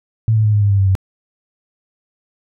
sine tone with pitch steps, 111.2 / 108.72 / 106.3 / 103.93 / 101.62 / 99.35 / 97.14 / 94.98 Hz, A2 / A2 / G#2 / G#2 / G#2 / G2 / G2 / F#2, +19 / -20 / +41 / +2 / -37 / +24 / -15 / +46 cents, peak -10 dBFS, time 0.28-0.952 s, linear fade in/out 0 ms, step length 84 ms, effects none

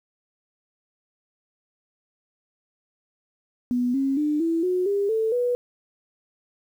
sine tone with pitch steps, 246 / 271.4 / 299.4 / 330.3 / 364.3 / 401.9 / 443.4 / 489.2 Hz, B3 / C#4 / D4 / E4 / F#4 / G4 / A4 / B4, -7 / -36 / +33 / +4 / -27 / +43 / +13 / -16 cents, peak -20 dBFS, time 3.71-5.55 s, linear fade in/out 0 ms, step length 230 ms, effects 9-bit

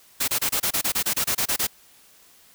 white noise bursts, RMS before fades -23 dBFS, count 14, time 0.2-1.671 s, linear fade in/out 10 ms, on 80 ms, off 27 ms, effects white hiss -54 dBFS RMS until 2.54 s

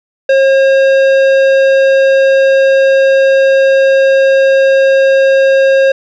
triangle tone with tanh clipping, 539 Hz, C#5, 49 cents flat, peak -7 dBFS, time 0.29-5.92 s, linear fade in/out 5 ms, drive 17 dB, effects none

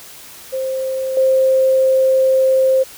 sine tone with level steps, 526 Hz, C5, 9 cents sharp, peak -18 / -10 dBFS, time 0.52-2.84 s, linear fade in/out 20 ms, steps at 1.17 s, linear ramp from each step 2 ms, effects white hiss -38 dBFS RMS until 2.97 s

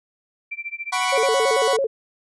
sine tone with tremolo, 2349 Hz, D7, in tune, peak -25 dBFS, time 0.51-1.27 s, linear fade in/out 10 ms, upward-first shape sine, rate 14 Hz, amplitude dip 95%
sawtooth chord, F# suspended fourth, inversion none, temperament equal, 740 / 987.8 / 1108.7 Hz, F#5 / B5 / C#6, 0 / 0 / 0 cents, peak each -21 dBFS, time 0.92-1.77 s, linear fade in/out 10 ms
sine tone with vibrato, 493.9 Hz, B4, in tune, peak -18 dBFS, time 1.12-1.87 s, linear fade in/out 10 ms, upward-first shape square, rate 9 Hz, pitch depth 180 cents each way
effects resampled to 24000 Hz

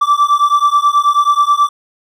triangle beating tone pair, 1161 / 1170.3 Hz, D6 / D6, -20 / -6 cents, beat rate 9.3 Hz, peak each -10 dBFS, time 0.01-1.69 s, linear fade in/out 10 ms, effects none

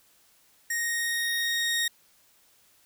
sawtooth tone pair together, 1864.7 / 3729 Hz, A#6 / A#7, 0 / 0 cents, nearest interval octave, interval 1200 cents, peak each -23 / -30 dBFS, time 0.7-1.88 s, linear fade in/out 5 ms, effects white hiss -62 dBFS RMS until 2.85 s

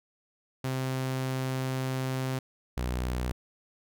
sawtooth tone pair in turn, 130.81 / 61.91 Hz, C3 / B1, 0 / +5 cents, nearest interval octave + minor second, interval 1295 cents, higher first, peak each -25 dBFS, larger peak neither, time 0.64-2.39 / 2.77-3.32 s, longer first, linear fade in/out 5 ms, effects none

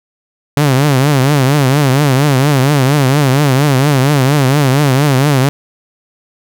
sawtooth tone with vibrato, 138.59 Hz, C#3, in tune, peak -4 dBFS, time 0.57-5.49 s, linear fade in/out 0 ms, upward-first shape triangle, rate 4.3 Hz, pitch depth 170 cents each way, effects none

